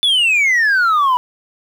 sine exponential sweep, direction down, 3520 to 969 Hz, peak -8 dBFS, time 0.03-1.17 s, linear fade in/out 0 ms, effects tanh soft clip ceiling -10 dBFS + 7-bit

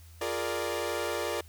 sawtooth chord, Bb dominant seventh, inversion second, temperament equal, 349.2 / 415.3 / 466.2 / 587.3 Hz, F4 / Ab4 / Bb4 / D5, 0 / 0 / 0 / 0 cents, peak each -33 / -33 / -31 / -31 dBFS, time 0.21-1.41 s, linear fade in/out 5 ms, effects added 82 Hz sine -49 dBFS peak until 1.48 s + white hiss -59 dBFS RMS until 1.48 s

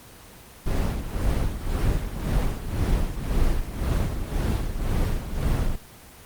brown noise with tremolo, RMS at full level -21 dBFS, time 0.66-5.76 s, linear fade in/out 5 ms, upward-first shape sine, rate 1.9 Hz, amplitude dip 65%, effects pink hiss -46 dBFS RMS until 6.25 s + Opus 24 kbps

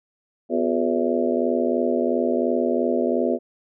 harmonic tone with a mistuned harmonic, 82.9 Hz, E2, 10 cents sharp, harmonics 3 / 4 / 5 / 6 / 7 / 8, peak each -24 / -25 / -26 / -27 / -27 / -28 dBFS, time 0.49-3.39 s, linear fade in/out 50 ms, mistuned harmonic 4, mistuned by +110 cents, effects none

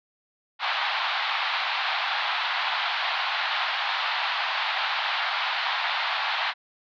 pink band-pass noise, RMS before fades -27 dBFS, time 0.59-6.54 s, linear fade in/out 50 ms, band 740 to 4200 Hz, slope 48 dB/octave, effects none

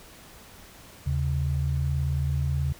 sine tone pair together, 77.78 / 136.25 Hz, D#2 / C#3, 0 / -29 cents, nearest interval minor seventh, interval 971 cents, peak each -26 / -26 dBFS, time 1.06-2.73 s, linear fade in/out 10 ms, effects pink hiss -49 dBFS RMS until 2.79 s

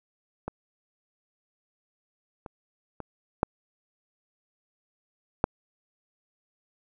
clicks, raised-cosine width 1 ms, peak -18 / -25 / -22 / -7 / -6 dBFS, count 5, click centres 0.48 / 2.462 / 3.003 / 3.431 / 5.441 s, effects none

